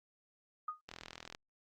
sine tone with exponential decay, 1237 Hz, D#6, 10 cents flat, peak -33 dBFS, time 0.68-0.81 s, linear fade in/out 5 ms, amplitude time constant 27 ms
click train, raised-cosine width 0.2 ms, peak -28 dBFS, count 20, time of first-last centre 0.89-1.349 s, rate 41.4 Hz
effects Opus 48 kbps

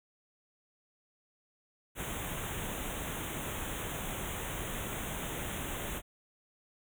pink band-stop noise, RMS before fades -38 dBFS, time 1.95-6.02 s, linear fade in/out 50 ms, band 3700 to 6300 Hz, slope 96 dB/octave, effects none

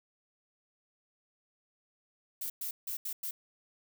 violet noise bursts at uneven times, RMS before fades -37 dBFS, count 5, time 2.41-2.5 / 2.61-2.71 / 2.87-2.97 / 3.05-3.13 / 3.23-3.31 s, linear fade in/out 5 ms, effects none

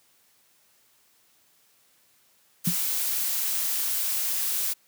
blue noise, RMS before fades -27 dBFS, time 2.64-4.74 s, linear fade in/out 20 ms
sine tone with exponential decay, 174.61 Hz, F3, in tune, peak -18 dBFS, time 2.67-2.76 s, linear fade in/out 5 ms, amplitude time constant 19 ms
effects white hiss -63 dBFS RMS until 4.87 s + high-pass 80 Hz 12 dB/octave

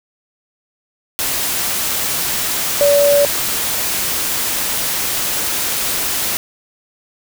sine tone in noise, 573 Hz, D5, 43 cents flat, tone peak -9 dBFS, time 2.81-3.25 s, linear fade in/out 0 ms, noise white, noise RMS -19 dBFS, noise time 1.19-6.37 s, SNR +7 dB, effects none

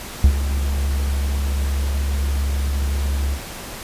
triangle tone with ADSR envelope, 69.3 Hz, C#2, in tune, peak -4 dBFS, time 0.24-3.4 s, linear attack 3 ms, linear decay 75 ms, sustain -12 dB, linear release 85 ms, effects pink hiss -33 dBFS RMS until 3.83 s + resampled to 32000 Hz

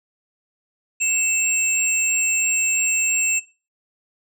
sine tone pair together, 2655 / 7501 Hz, E7 / A#8, +12 / +10 cents, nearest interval octave + tritone, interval 1798 cents, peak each -19 dBFS, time 1-3.4 s, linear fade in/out 20 ms, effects noise-tail reverb RT60 0.3 s tail -17 dB re dry + tanh soft clip ceiling -14 dBFS

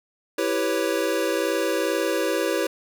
square chord, C# half-diminished seventh, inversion first, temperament equal, 329.6 / 392 / 493.9 / 554.4 Hz, E4 / G4 / B4 / C#5, 0 / 0 / 0 / 0 cents, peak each -28 dBFS, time 0.38-2.67 s, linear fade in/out 5 ms, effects none

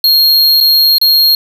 square tone with dropouts, 4251 Hz, C8, 27 cents sharp, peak -6 dBFS, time 0.04-1.35 s, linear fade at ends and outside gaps 2 ms, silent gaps 0.604-0.609 / 0.983-1.014 s, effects none

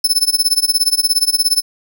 sawtooth tone with tremolo, 5260 Hz, E8, 5 cents flat, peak -6 dBFS, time 0.04-1.62 s, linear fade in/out 5 ms, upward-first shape sine, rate 17 Hz, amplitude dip 95%, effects none

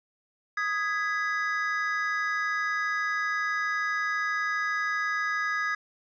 triangle chord, G# minor, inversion second, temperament just, 1245.9 / 1661.2 / 1993.5 Hz, D#6 / G#6 / B6, +2 / 0 / +16 cents, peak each -29 / -27 / -32 dBFS, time 0.57-5.75 s, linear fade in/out 5 ms, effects resampled to 16000 Hz + 10-bit

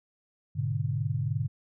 sine chord, G# diminished, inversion none, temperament equal, 103.83 / 123.47 / 146.83 Hz, G#2 / B2 / D3, 0 / 0 / 0 cents, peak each -31 dBFS, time 0.55-1.48 s, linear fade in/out 20 ms, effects none

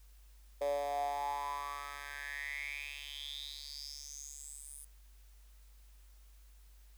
10% pulse tone with high-pass filter sweep, 142.7 Hz, D3, 49 cents flat, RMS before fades -41 dBFS, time 0.61-4.85 s, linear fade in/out 5 ms, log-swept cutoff 540 to 10000 Hz, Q 8.2, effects added 50 Hz sine -56 dBFS peak until 6.97 s + white hiss -69 dBFS RMS until 6.97 s

